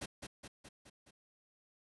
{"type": "noise with echo", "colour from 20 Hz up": "pink", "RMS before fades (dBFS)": -42, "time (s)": [0.01, 0.06], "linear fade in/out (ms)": 10, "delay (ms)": 210, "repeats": 5, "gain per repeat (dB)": -4, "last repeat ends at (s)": 1.11, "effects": ["resampled to 24000 Hz"]}